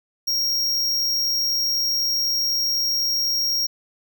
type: tone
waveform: square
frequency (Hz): 5588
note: F8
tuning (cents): 0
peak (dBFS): -20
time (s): 0.27-3.67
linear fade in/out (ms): 10
effects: none